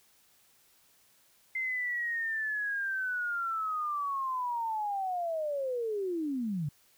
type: linear sweep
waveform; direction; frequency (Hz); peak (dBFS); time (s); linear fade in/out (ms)
sine; down; 2085 to 136.7; -30; 1.55-6.69; 5
effects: white hiss -65 dBFS RMS until 6.97 s

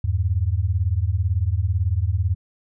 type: beating tone pair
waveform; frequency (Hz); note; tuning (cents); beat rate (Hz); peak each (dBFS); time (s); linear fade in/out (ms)
sine; 82.41 / 100.41; E2 / G2; 0 / +42; 18; -21; 0.04-2.35; 5
effects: none

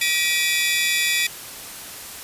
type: tone cluster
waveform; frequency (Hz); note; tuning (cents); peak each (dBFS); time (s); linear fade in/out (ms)
sawtooth; 1923 / 2337 / 2499 / 3460; B6 / D7 / D#7 / A7; -47 / -9 / +7 / -30; -21; 0.01-1.27; 5
effects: white hiss -36 dBFS RMS until 2.23 s + resampled to 32000 Hz

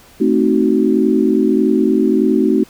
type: chord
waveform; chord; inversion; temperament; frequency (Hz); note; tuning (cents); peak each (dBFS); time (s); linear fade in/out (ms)
sine; A diminished seventh; none; equal with one note detuned; 220 / 261.6 / 311.1 / 374.5; A3 / C4 / Eb4 / Gb4; 0 / 0 / 0 / +21; -16; 0.2-2.64; 10
effects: pink hiss -45 dBFS RMS until 2.69 s

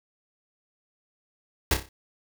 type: noise with echo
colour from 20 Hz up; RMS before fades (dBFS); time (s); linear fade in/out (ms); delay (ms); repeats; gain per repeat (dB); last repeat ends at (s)
pink; -21; 1.71-1.74; 2; 30; 5; -7; 1.89
effects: none

